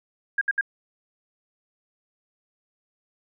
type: tone bursts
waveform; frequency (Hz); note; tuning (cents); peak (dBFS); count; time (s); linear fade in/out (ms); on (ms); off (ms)
sine; 1620; G#6; -43; -19; 3; 0.38-0.611; 5; 33; 66
effects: none